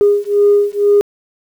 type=beating tone pair; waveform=sine; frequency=407.8 / 409.9 Hz; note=G#4 / G#4; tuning=-32 / -23 cents; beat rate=2.1 Hz; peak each=-11 dBFS; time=0.01-1.01 s; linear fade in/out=0 ms; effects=tanh soft clip ceiling -2 dBFS + 7-bit